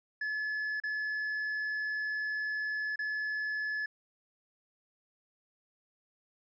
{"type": "tone with dropouts", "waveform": "triangle", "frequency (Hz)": 1716, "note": "A6", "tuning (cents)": -44, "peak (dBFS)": -30, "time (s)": [0.21, 3.86], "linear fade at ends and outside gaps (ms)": 5, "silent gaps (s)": [[0.801, 0.836], [2.959, 2.99]], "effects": ["resampled to 16000 Hz"]}